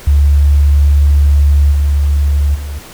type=tone with level steps; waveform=sine; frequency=71.8 Hz; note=D2; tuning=39 cents flat; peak=-5 / -8 / -19 dBFS; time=0.07-2.79 s; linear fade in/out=5 ms; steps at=1.71 / 2.54 s; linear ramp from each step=20 ms; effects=pink hiss -34 dBFS RMS until 2.93 s